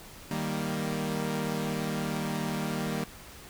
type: chord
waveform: sawtooth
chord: Eb major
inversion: none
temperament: equal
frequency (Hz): 155.56 / 196 / 233.1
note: Eb3 / G3 / Bb3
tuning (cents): 0 / 0 / 0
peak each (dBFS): -30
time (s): 0.31-3.04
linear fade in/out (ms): 2
effects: pink hiss -48 dBFS RMS until 3.49 s